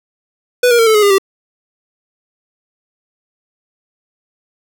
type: tone with pitch steps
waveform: square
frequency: 493.9 / 474.6 / 456.1 / 438.2 / 421.1 / 404.7 / 388.9 Hz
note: B4 / A#4 / A#4 / A4 / G#4 / G#4 / G4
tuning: 0 / +31 / -38 / -7 / +24 / -45 / -14 cents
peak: -8 dBFS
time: 0.63-1.183 s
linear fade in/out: 5 ms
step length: 79 ms
effects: none